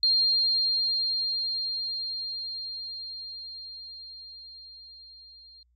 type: tone with level ramp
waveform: sine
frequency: 4203 Hz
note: C8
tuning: 7 cents sharp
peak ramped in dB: -19 to -49 dBFS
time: 0.03-5.63 s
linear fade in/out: 2 ms
effects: added 60 Hz sine -64 dBFS peak until 5.75 s